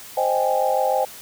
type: chord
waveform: sine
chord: Ab major seventh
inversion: first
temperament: equal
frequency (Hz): 523.3 / 622.3 / 784 / 830.6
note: C5 / Eb5 / G5 / Ab5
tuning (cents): 0 / 0 / 0 / 0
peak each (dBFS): -22 / -24 / -22 / -25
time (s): 0.17-1.05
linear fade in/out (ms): 5
effects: white hiss -40 dBFS RMS until 1.21 s